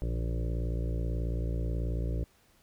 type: harmonic tone with a mistuned harmonic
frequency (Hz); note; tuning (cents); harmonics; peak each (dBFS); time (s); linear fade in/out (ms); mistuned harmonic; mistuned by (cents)
58.4; A#1; +4; 1 / 2 / 3 / 5 / 6 / 7 / 8 / 9 / 10; -30 / -36 / -40 / -44 / -46 / -47 / -48 / -49 / -50; 0.02-2.24; 0; 3; -40
effects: pink hiss -65 dBFS RMS until 2.62 s